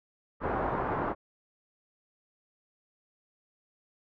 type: low-pass noise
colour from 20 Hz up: white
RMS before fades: -31 dBFS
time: 0.4-1.15 s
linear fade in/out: 50 ms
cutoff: 1200 Hz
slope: 24 dB/octave
effects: none